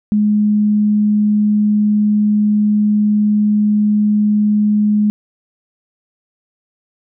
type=tone; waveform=sine; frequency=209.6 Hz; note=G#3; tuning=16 cents sharp; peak=-10 dBFS; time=0.12-5.1 s; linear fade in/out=0 ms; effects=none